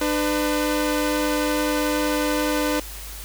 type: tone pair together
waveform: sawtooth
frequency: 299.6 / 503.1 Hz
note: D4 / B4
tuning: +35 / +32 cents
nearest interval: major sixth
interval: 897 cents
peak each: -18 / -21 dBFS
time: 0.01-2.8 s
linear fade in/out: 5 ms
effects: added 51 Hz sine -36 dBFS peak until 3.24 s + white hiss -38 dBFS RMS until 3.24 s